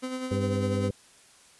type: tone with tremolo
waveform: 30% pulse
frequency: 256.9 Hz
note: C4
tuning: 32 cents flat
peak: -27 dBFS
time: 0.02-0.9 s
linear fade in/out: 20 ms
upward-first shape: sine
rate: 10 Hz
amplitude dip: 45%
type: harmonic tone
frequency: 99.8 Hz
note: G2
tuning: 32 cents sharp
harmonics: 1 / 2 / 3 / 4 / 5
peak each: -28 / -31 / -41 / -35 / -32 dBFS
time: 0.31-0.91 s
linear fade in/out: 5 ms
effects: white hiss -56 dBFS RMS until 1.59 s + resampled to 24000 Hz